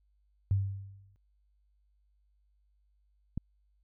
sine tone with exponential decay, 98 Hz, G2, in tune, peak -22 dBFS, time 0.51-1.16 s, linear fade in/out 0 ms, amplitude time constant 140 ms
click, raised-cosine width 5 ms, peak -21 dBFS, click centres 3.376 s
effects added 50 Hz sine -67 dBFS peak until 3.83 s

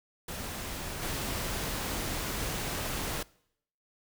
pink noise with level steps, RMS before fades -38 / -34 dBFS, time 0.28-3.23 s, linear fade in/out 5 ms, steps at 1.01 s, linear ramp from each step 20 ms, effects noise-tail reverb RT60 0.7 s tail -23 dB re dry

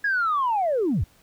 sine linear sweep, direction down, 1685 to 56.4 Hz, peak -19 dBFS, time 0.04-1.04 s, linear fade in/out 5 ms, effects tanh soft clip ceiling -16 dBFS + pink hiss -58 dBFS RMS until 1.22 s

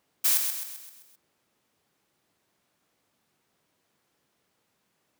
blue noise with echo, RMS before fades -22 dBFS, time 0.24-0.38 s, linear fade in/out 10 ms, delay 130 ms, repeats 6, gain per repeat -6 dB, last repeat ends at 1.16 s, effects pink hiss -73 dBFS RMS until 5.19 s + high-pass 150 Hz 12 dB/octave

